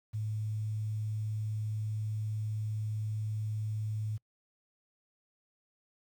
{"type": "tone with quantisation", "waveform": "sine", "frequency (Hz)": 107.6, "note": "A2", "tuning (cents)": -38, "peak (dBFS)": -32, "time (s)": [0.13, 4.18], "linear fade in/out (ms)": 20, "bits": 10, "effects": ["noise-tail reverb RT60 0.1 s tail -26 dB re dry"]}